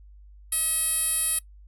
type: tone with band-pass filter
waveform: 10% pulse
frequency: 640 Hz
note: D#5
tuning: 49 cents sharp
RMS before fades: -25 dBFS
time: 0.52-1.39 s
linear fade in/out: 5 ms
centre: 11000 Hz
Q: 6.6
effects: noise-tail reverb RT60 0.1 s tail -22 dB re dry + added 50 Hz sine -46 dBFS peak until 1.67 s